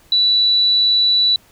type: tone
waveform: sine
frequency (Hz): 3951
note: B7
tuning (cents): 0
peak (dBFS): -11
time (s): 0.12-1.36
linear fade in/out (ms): 2
effects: pink hiss -51 dBFS RMS until 1.51 s